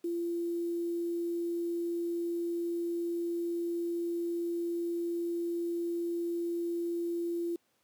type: tone with quantisation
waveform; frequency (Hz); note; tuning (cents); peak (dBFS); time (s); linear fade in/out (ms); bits
sine; 342.2; F4; -35; -30; 0.04-7.56; 5; 9
effects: pink hiss -73 dBFS RMS until 7.83 s + high-pass 200 Hz 12 dB/octave